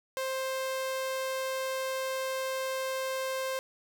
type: tone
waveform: sawtooth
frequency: 526 Hz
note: C5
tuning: 9 cents sharp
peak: -27 dBFS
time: 0.17-3.59 s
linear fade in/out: 0 ms
effects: none